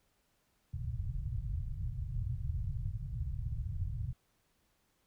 white low-pass noise, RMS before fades -37 dBFS, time 0.73-4.13 s, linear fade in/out 5 ms, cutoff 130 Hz, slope 48 dB/octave, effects pink hiss -75 dBFS RMS until 5.06 s

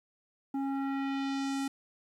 square tone with low-pass filter sweep, 273.3 Hz, C#4, 24 cents flat, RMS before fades -33 dBFS, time 0.54-1.68 s, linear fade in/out 5 ms, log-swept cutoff 720 to 11000 Hz, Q 1.2, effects 11-bit

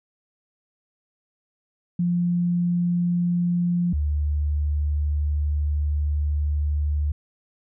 sine tone pair in turn, 174.8 / 73.94 Hz, F3 / D2, +2 / +12 cents, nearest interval octave + minor third, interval 1490 cents, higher first, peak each -19 / -20 dBFS, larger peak first, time 1.99-3.93 / 3.93-7.12 s, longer second, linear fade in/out 5 ms, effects none

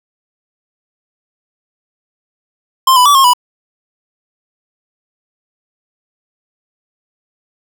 square tone with pitch steps, 1051 / 995 / 1151 / 1076 / 985 Hz, C6 / B5 / D6 / C6 / B5, +7 / +13 / -35 / +48 / -5 cents, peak -6 dBFS, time 2.87-3.335 s, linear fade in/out 5 ms, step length 93 ms, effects none

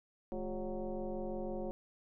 sine tone with frequency modulation, 167 Hz, E3, 23 cents sharp, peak -36 dBFS, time 0.32-1.71 s, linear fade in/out 0 ms, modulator 190 Hz, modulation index 2.6, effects none

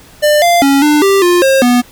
square tone with pitch steps, 597 / 693 / 277.1 / 298.3 / 392.9 / 352.4 / 536 / 244.8 Hz, D5 / F5 / C#4 / D4 / G4 / F4 / C5 / B3, +28 / -14 / -1 / +27 / +4 / +16 / +42 / -15 cents, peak -7 dBFS, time 0.22-1.82 s, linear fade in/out 20 ms, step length 200 ms, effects pink hiss -40 dBFS RMS until 1.91 s

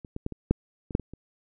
clicks, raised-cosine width 3 ms, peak -27 / -21 / -16 / -23 / -7 / -24 / -7 / -24 / -28 dBFS, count 9, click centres 0.048 / 0.164 / 0.264 / 0.323 / 0.51 / 0.908 / 0.951 / 0.997 / 1.136 s, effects none

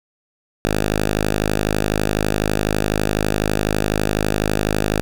5% pulse tone, 52 Hz, G#1, 3 cents sharp, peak -6 dBFS, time 0.65-5.01 s, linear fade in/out 0 ms, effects none

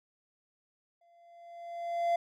triangle tone with exponential growth, 686 Hz, F5, 31 cents flat, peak -22 dBFS, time 1.01-2.16 s, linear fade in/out 5 ms, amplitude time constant 250 ms, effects none

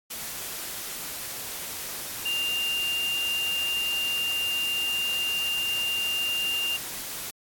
sine tone in noise, 2794 Hz, F7, in tune, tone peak -25 dBFS, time 2.25-6.77 s, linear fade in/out 10 ms, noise white, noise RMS -35 dBFS, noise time 0.1-7.31 s, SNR +7 dB, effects AAC 64 kbps

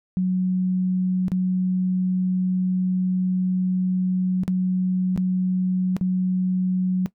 sine tone with dropouts, 184.3 Hz, F#3, 7 cents flat, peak -18 dBFS, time 0.17-7.06 s, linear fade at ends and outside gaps 0 ms, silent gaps 1.282-1.318 / 4.435-4.479 / 5.162-5.176 / 5.966-6.011 s, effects noise-tail reverb RT60 0.1 s tail -17 dB re dry

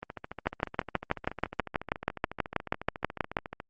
two click trains, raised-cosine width 0.5 ms, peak -10 / -22 dBFS, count 19 / 51, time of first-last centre 0.47-3.369 / 0.03-3.601 s, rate 6.21 / 14 Hz, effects Opus 32 kbps

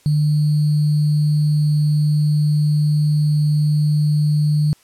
sine tone with sample-and-hold, 150.1 Hz, D3, 38 cents sharp, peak -13 dBFS, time 0.06-4.73 s, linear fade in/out 0 ms, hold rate 4410 Hz, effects white hiss -54 dBFS RMS until 4.83 s + low-pass 11000 Hz 12 dB/octave

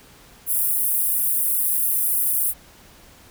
pink high-pass noise, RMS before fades -21 dBFS, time 0.46-2.54 s, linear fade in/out 50 ms, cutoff 9800 Hz, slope 48 dB/octave, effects pink hiss -49 dBFS RMS until 3.3 s

